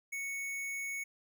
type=tone; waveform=square; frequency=2217 Hz; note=C#7; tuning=in tune; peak=-37 dBFS; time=0.12-1.04 s; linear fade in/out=10 ms; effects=none